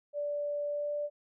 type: tone with pitch glide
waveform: sine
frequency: 583 to 587.1 Hz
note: D5 to D5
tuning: -13 to -1 cents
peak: -31 dBFS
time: 0.13-1.1 s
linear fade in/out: 50 ms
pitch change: +12 cents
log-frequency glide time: 0.66-0.93 s
effects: none